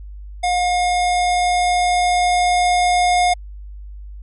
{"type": "tone with level ramp", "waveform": "square", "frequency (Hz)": 716, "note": "F5", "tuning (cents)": 43, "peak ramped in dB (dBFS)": [-16, -13], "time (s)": [0.43, 3.34], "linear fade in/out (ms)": 10, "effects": ["added 50 Hz sine -31 dBFS peak until 4.22 s", "MP3 48 kbps"]}